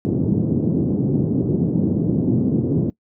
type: band-pass noise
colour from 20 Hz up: pink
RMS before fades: -19 dBFS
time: 0.05-2.9 s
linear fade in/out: 0 ms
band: 120 to 360 Hz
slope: 24 dB/octave
effects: noise-tail reverb RT60 0.1 s tail -21 dB re dry